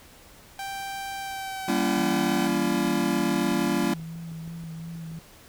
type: tone with pitch glide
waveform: sawtooth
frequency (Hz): 784 to 762.1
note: G5 to G5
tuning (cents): 0 to -49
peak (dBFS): -28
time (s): 0.59-2.47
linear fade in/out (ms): 2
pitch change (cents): -49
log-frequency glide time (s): 1.19-1.74
type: chord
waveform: square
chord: G diminished seventh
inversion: none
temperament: just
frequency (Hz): 196 / 235.2 / 282.2 / 338.7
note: G3 / Bb3 / Db4 / Fb4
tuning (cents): 0 / +16 / +31 / +47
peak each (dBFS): -29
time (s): 1.68-3.94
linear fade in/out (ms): 5
type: tone with vibrato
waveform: sine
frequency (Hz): 164.8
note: E3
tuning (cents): 0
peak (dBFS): -34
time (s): 1.97-5.19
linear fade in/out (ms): 2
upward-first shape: sine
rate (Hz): 2.8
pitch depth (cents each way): 27
type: click train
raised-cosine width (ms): 3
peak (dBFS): -36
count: 16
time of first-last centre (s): 2.72-5.116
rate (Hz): 6.26
effects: pink hiss -51 dBFS RMS until 5.48 s